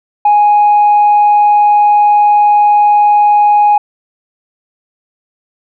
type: tone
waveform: sine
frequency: 830.6 Hz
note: G#5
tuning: in tune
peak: -3 dBFS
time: 0.25-3.78 s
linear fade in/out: 5 ms
effects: tanh soft clip ceiling -2 dBFS